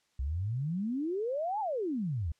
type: exponential two-way sweep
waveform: sine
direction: up then down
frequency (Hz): 61.74 to 890 to 70.8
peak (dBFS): -30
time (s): 0.19-2.32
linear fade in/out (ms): 5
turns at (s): 1.6
effects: white hiss -73 dBFS RMS until 2.39 s + low-pass 7000 Hz 12 dB/octave